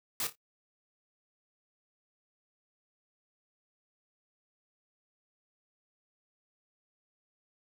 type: noise with echo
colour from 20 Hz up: white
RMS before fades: -33 dBFS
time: 0.2-0.27 s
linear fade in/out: 2 ms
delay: 28 ms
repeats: 3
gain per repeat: -11 dB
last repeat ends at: 0.354 s
effects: noise-tail reverb RT60 0.1 s tail -22 dB re dry + high-pass 100 Hz 12 dB/octave